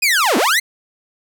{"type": "linear two-way sweep", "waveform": "sawtooth", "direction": "down then up", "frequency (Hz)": [2544, 207.7, 2147], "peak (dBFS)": -9, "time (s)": [0.02, 0.6], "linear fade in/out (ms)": 10, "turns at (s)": 0.37, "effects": []}